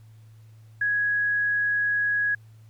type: tone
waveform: sine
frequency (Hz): 1665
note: G#6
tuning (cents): +4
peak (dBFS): -21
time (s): 0.81-2.35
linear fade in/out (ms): 5
effects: added 110 Hz sine -47 dBFS peak until 2.69 s + pink hiss -65 dBFS RMS until 2.69 s